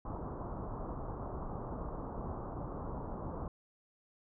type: low-pass noise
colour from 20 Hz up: pink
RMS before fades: -41 dBFS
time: 0.05-3.48 s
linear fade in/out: 2 ms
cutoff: 1200 Hz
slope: 48 dB/octave
effects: none

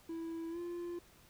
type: tone with pitch glide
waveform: triangle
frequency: 329.6 to 347 Hz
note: E4 to F4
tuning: 0 to -11 cents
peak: -37 dBFS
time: 0.09-0.99 s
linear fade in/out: 5 ms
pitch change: +89 cents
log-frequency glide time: 0.5-0.59 s
effects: pink hiss -63 dBFS RMS until 1.29 s

